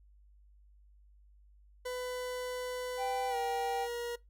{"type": "tone with pitch glide", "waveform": "40% pulse", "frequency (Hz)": [500, 476], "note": ["B4", "A#4"], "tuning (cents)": [21, 36], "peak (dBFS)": -35, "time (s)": [1.85, 4.16], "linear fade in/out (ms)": 10, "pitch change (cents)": -85, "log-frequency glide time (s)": [3.29, 3.36]}
{"type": "tone", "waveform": "triangle", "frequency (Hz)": 784, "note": "G5", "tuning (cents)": 0, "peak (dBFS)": -31, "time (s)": [2.97, 3.88], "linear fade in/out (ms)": 50}
{"effects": ["noise-tail reverb RT60 0.2 s tail -22 dB re dry", "added 50 Hz sine -58 dBFS peak until 4.29 s"]}